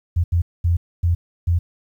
sine tone bursts at uneven times, 85.8 Hz, F2, 30 cents flat, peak -14 dBFS, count 5, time 0.16-0.24 / 0.32-0.42 / 0.64-0.77 / 1.03-1.15 / 1.47-1.59 s, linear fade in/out 10 ms, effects 9-bit

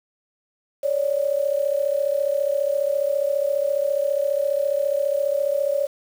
sine tone pair together, 555 / 589.7 Hz, C#5 / D5, +2 / +7 cents, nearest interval minor second, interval 105 cents, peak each -21 / -23 dBFS, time 0.83-5.87 s, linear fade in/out 10 ms, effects 7-bit

